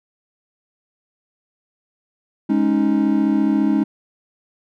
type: chord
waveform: triangle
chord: Ab suspended fourth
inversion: none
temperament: just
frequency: 207.7 / 276.9 / 311.5 Hz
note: Ab3 / Db4 / Eb4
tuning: 0 / -2 / +2 cents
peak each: -17 dBFS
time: 2.49-3.84 s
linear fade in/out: 10 ms
effects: none